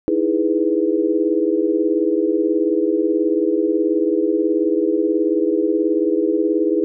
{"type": "chord", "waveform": "sine", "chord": "E major seventh", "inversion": "third", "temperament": "equal", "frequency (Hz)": [311.1, 329.6, 415.3, 493.9], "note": ["D#4", "E4", "G#4", "B4"], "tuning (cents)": [0, 0, 0, 0], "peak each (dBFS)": [-21, -19, -20, -23], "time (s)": [0.08, 6.84], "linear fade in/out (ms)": 0, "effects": []}